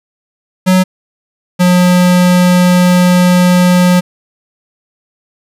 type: tone pair in turn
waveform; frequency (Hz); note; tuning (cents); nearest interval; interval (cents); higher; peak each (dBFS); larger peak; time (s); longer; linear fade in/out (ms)
square; 185 / 179.53; F#3 / F3; 0 / +48; minor second; 52; first; -6; neither; 0.66-0.84 / 1.59-4.01; second; 20
effects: resampled to 32000 Hz + 8-bit